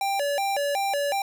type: tone with vibrato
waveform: square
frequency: 672 Hz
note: E5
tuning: 33 cents sharp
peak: -24 dBFS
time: 0.01-1.22 s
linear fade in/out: 2 ms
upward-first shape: square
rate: 2.7 Hz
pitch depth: 280 cents each way
effects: none